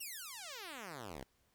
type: exponential sweep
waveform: 5% pulse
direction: down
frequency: 2900 to 58.27 Hz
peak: -34 dBFS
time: 0-1.24 s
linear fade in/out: 10 ms
effects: pink hiss -75 dBFS RMS until 1.54 s